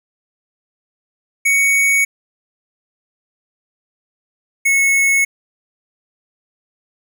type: tone pair in turn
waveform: square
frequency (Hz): 2232 / 2195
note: C#7 / C#7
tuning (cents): +11 / -18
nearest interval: unison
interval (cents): 29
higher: first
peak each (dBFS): -12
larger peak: neither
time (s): 1.45-2.05 / 4.65-5.25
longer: neither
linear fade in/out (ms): 10
effects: none